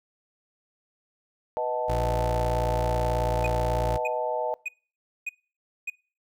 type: chord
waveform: sine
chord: B dominant seventh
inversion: none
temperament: equal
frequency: 493.9 / 622.3 / 740 / 880 Hz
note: B4 / D#5 / F#5 / A5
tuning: 0 / 0 / 0 / 0 cents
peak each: -31 / -29 / -35 / -30 dBFS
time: 1.57-4.54 s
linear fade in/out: 0 ms
type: tone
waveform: 25% pulse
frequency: 58.27 Hz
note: A#1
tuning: in tune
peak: -23 dBFS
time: 1.88-3.98 s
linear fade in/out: 20 ms
type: tone bursts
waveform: triangle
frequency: 2486 Hz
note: D#7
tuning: 2 cents flat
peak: -26 dBFS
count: 5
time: 3.44-5.9 s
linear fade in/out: 5 ms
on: 28 ms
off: 580 ms
effects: noise-tail reverb RT60 0.4 s tail -24 dB re dry